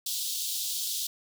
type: high-pass noise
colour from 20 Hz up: pink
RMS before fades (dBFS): -32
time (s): 0.06-1.07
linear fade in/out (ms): 5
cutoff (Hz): 3300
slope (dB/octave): 48
effects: none